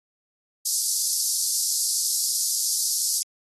pink high-pass noise, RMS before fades -24 dBFS, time 0.65-3.23 s, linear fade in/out 10 ms, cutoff 4700 Hz, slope 48 dB/octave, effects AAC 32 kbps

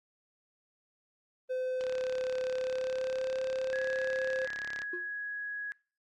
triangle tone with pitch glide, 512 to 521.6 Hz, C5 to C5, -38 to -5 cents, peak -29 dBFS, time 1.49-4.47 s, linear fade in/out 20 ms, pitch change +33 cents, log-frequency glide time 2.52-3.39 s
click train, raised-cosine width 0.2 ms, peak -25 dBFS, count 106, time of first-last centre 1.81-4.819 s, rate 34.9 Hz
sine tone, 1668 Hz, G#6, 7 cents sharp, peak -35 dBFS, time 3.73-5.72 s, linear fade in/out 0 ms
triangle tone with exponential decay, 355.3 Hz, F4, 30 cents sharp, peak -33 dBFS, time 4.93-5.11 s, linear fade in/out 5 ms, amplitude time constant 39 ms
effects noise-tail reverb RT60 0.4 s tail -25 dB re dry + Opus 24 kbps

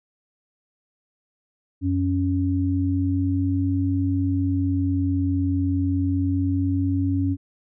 sine tone pair together, 92.5 / 277.2 Hz, F#2 / C#4, 0 / 0 cents, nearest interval octave + perfect fifth, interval 1900 cents, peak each -22 dBFS, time 1.81-7.37 s, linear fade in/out 50 ms, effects none

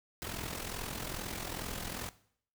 pink noise with amplitude modulation, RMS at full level -37 dBFS, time 0.22-2.09 s, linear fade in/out 0 ms, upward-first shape sine, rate 42.4 Hz, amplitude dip 65%, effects noise-tail reverb RT60 0.6 s tail -18 dB re dry

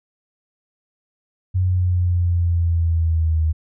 sine linear sweep, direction down, 92.5 to 78.5 Hz, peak -15 dBFS, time 1.54-3.53 s, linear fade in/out 20 ms, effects none

